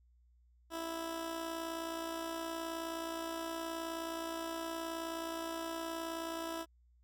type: tone with amplitude modulation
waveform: 15% pulse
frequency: 329.6 Hz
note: E4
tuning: in tune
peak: -30 dBFS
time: 0.7-6.66 s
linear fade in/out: 50 ms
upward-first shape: sine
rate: 59.1 Hz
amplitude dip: 45%
effects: added 60 Hz sine -64 dBFS peak until 7.03 s